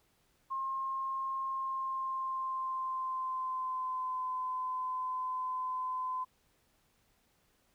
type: tone with pitch glide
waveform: sine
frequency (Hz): 1068 to 1021.5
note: C6 to C6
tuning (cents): +35 to -42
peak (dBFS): -33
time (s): 0.5-6.25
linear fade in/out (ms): 20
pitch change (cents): -77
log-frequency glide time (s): 1.45-4.26
effects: pink hiss -72 dBFS RMS until 7.74 s